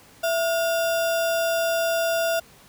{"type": "tone with sample-and-hold", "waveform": "sine", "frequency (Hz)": 665, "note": "E5", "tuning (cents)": 15, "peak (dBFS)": -20, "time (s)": [0.23, 2.4], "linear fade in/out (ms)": 10, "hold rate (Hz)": 2100, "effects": ["pink hiss -51 dBFS RMS until 2.68 s", "high-pass 60 Hz 12 dB/octave"]}